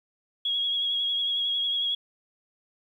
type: tone with vibrato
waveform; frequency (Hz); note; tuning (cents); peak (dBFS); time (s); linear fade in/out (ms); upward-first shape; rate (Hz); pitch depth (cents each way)
sine; 3313; G#7; -5; -24; 0.45-1.95; 5; sine; 11; 26
effects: 10-bit